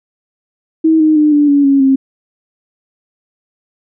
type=tone with pitch steps; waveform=sine; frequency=320 / 310.7 / 301.7 / 292.9 / 284.4 / 276.2 / 268.2 Hz; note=D#4 / D#4 / D4 / D4 / C#4 / C#4 / C4; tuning=+49 / -2 / +47 / -5 / +45 / -6 / +43 cents; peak=-6 dBFS; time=0.84-1.96 s; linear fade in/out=10 ms; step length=160 ms; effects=none